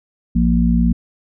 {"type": "harmonic tone", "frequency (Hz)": 58.4, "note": "A#1", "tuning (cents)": 4, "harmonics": [1, 3, 4], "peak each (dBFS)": [-16, -16, -16], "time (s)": [0.35, 0.93], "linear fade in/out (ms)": 10, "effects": []}